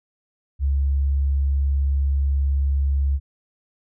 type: tone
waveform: sine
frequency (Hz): 69.3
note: C#2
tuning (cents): 0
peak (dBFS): -17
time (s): 0.59-3.2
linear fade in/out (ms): 50
effects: none